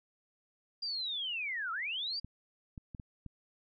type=linear two-way sweep; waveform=sine; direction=down then up; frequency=4838 to 1272 to 4838 Hz; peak=-34 dBFS; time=0.82-2.2 s; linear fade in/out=10 ms; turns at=1.72 s
type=clicks; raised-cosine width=5 ms; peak=-32 dBFS; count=5; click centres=2.246 / 2.778 / 2.948 / 2.998 / 3.263 s
effects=none